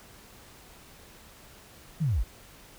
sine linear sweep, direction down, 172.7 to 34 Hz, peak -23 dBFS, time 2-2.24 s, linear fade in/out 20 ms, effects pink hiss -52 dBFS RMS until 2.78 s

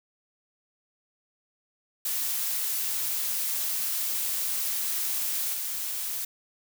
blue noise with level steps, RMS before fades -29 / -32 dBFS, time 2.05-6.25 s, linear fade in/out 5 ms, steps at 5.53 s, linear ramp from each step 10 ms, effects none

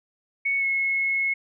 sine tone with pitch glide, 2217 to 2179 Hz, C#7 to C#7, 0 to -30 cents, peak -21 dBFS, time 0.45-1.34 s, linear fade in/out 10 ms, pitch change -30 cents, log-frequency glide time 0.58-0.65 s, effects none

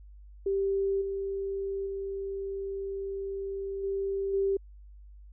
sine tone with level steps, 392 Hz, G4, in tune, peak -25 / -30 / -32 / -28 / -24 dBFS, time 0.46-4.57 s, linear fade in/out 5 ms, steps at 1.01 / 1.86 / 3.83 / 4.33 s, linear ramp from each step 10 ms, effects added 50 Hz sine -47 dBFS peak until 5.32 s

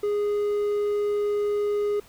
triangle tone, 413.2 Hz, G#4, 9 cents flat, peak -20 dBFS, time 0.03-2 s, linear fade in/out 5 ms, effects pink hiss -53 dBFS RMS until 2.08 s

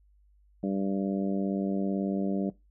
harmonic tone, 97.9 Hz, G2, 2 cents flat, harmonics 2 / 3 / 4 / 5 / 6 / 7, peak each -29 / -32 / -37 / -41 / -38 / -44 dBFS, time 0.63-2.5 s, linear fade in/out 5 ms, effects noise-tail reverb RT60 0.2 s tail -19 dB re dry + added 50 Hz sine -59 dBFS peak until 2.7 s

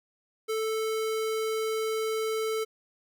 square tone, 440 Hz, A4, in tune, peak -28 dBFS, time 0.48-2.65 s, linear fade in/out 20 ms, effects none

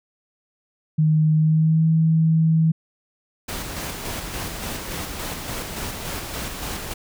sine tone with pitch glide, 155.56 to 160.86 Hz, D#3 to E3, 0 to -42 cents, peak -14 dBFS, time 0.98-2.72 s, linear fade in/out 10 ms, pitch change +58 cents, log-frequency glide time 1.35-1.86 s
pink noise with tremolo, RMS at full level -29 dBFS, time 3.48-6.94 s, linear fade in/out 10 ms, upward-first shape square, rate 3.5 Hz, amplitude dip 30%
effects none

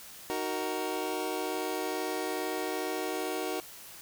25% pulse chord, D# minor, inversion none, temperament just, 311.1 / 373.4 / 466.7 Hz, D#4 / F#4 / A#4, 0 / +16 / +2 cents, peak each -33 / -31 / -33 dBFS, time 0.3-3.6 s, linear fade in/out 0 ms, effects white hiss -48 dBFS RMS until 4.01 s

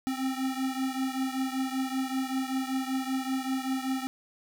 square beating tone pair, 261.6 / 266.8 Hz, C4 / C4, 0 / +34 cents, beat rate 5.2 Hz, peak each -31 / -34 dBFS, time 0.07-4.07 s, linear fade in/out 0 ms, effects none

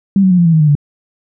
sine tone with pitch steps, 196 / 187.8 / 179.94 / 172.41 / 165.2 / 158.28 / 151.66 / 145.32 Hz, G3 / F#3 / F#3 / F3 / E3 / D#3 / D#3 / D3, 0 / +26 / -48 / -22 / +4 / +30 / -44 / -18 cents, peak -6 dBFS, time 0.16-0.752 s, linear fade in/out 2 ms, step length 74 ms, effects none

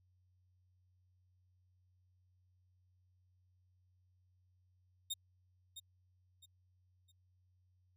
sawtooth tone with echo, 3688 Hz, A#7, 19 cents flat, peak -34 dBFS, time 5.1-5.14 s, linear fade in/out 10 ms, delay 660 ms, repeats 3, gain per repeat -10 dB, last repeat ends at 7.12 s, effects added 91 Hz sine -70 dBFS peak until 7.96 s

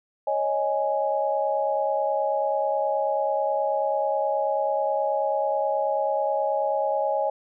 sine chord, C# suspended second, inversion none, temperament just, 554.4 / 623.7 / 831.5 Hz, C#5 / D#5 / G#5, 0 / +4 / +2 cents, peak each -26 dBFS, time 0.27-7.3 s, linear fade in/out 5 ms, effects none

